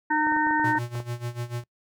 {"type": "harmonic tone", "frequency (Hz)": 305.5, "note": "D#4", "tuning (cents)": -32, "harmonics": [1, 3, 5, 6], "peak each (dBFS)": [-27, -23, -28, -28], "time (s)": [0.1, 0.79], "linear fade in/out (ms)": 10}
{"type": "clicks", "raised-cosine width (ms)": 1, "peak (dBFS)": -24, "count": 10, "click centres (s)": [0.269, 0.322, 0.365, 0.469, 0.509, 0.597, 0.644, 0.754, 0.953, 1.002]}
{"type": "tone with tremolo", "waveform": "square", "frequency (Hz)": 120, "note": "B2", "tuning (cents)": -49, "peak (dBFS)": -28, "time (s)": [0.64, 1.64], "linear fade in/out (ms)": 5, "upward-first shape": "sine", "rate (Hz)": 6.8, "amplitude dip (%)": 85}
{"effects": ["noise-tail reverb RT60 0.1 s tail -23 dB re dry"]}